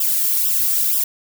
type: noise with flanger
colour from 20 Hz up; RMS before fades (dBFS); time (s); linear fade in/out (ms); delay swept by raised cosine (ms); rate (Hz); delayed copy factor
violet; -18; 0-1.04; 5; 0.46 to 2.06; 2.1; -0.8
effects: none